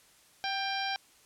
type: harmonic tone with a mistuned harmonic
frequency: 793 Hz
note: G5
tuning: 20 cents sharp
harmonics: 1 / 2 / 3 / 4 / 5 / 6 / 7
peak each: -34 / -37 / -39 / -40 / -41 / -42 / -42 dBFS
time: 0.44-0.96 s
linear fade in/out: 0 ms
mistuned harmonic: 1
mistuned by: -30 cents
effects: white hiss -61 dBFS RMS until 1.25 s + low-pass 11000 Hz 12 dB/octave